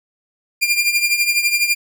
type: tone with tremolo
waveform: sawtooth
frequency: 2397 Hz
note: D7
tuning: 35 cents sharp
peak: -8 dBFS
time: 0.61-1.75 s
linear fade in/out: 20 ms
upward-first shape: triangle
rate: 12 Hz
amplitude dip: 75%
effects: none